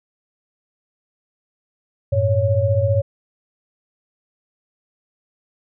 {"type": "tone cluster", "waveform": "sine", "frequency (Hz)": [95.7, 110.8, 557], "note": ["G2", "A2", "C#5"], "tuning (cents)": [-41, 13, 8], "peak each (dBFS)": -19, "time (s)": [2.12, 3.02], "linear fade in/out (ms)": 10, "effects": []}